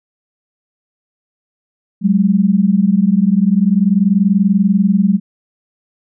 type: tone pair together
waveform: sine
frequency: 187.32 / 207.7 Hz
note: F#3 / G#3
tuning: +22 / 0 cents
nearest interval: major second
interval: 178 cents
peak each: -12 dBFS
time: 2.01-5.2 s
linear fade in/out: 50 ms
effects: none

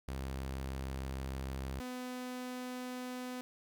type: tone pair in turn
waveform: sawtooth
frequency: 66.5 / 251.1 Hz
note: C2 / B3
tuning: +29 / +29 cents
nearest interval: octave + major seventh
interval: 2300 cents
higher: second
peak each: -34 / -36 dBFS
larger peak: first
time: 0.08-1.8 / 1.8-3.41 s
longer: first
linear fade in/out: 0 ms
effects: 12-bit

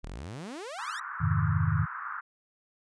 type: exponential sweep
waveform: sawtooth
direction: up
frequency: 33 to 1975.5 Hz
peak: -34 dBFS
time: 0.03-1 s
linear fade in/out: 10 ms
type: band-pass noise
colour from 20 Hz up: white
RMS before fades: -38 dBFS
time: 0.78-2.21 s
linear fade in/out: 10 ms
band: 1100 to 1500 Hz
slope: 48 dB/octave
type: chord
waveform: sine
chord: F minor seventh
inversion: none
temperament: equal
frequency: 87.31 / 103.83 / 130.81 / 155.56 Hz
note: F2 / Ab2 / C3 / Eb3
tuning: 0 / 0 / 0 / 0 cents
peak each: -30 / -28 / -32 / -28 dBFS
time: 1.2-1.86 s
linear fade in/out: 20 ms
effects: resampled to 22050 Hz

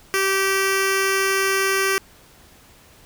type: tone with notch filter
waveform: 10% pulse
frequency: 387.7 Hz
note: G4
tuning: 19 cents flat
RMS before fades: -20 dBFS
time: 0.14-1.98 s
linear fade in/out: 0 ms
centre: 800 Hz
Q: 1.6
effects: pink hiss -50 dBFS RMS until 3.05 s

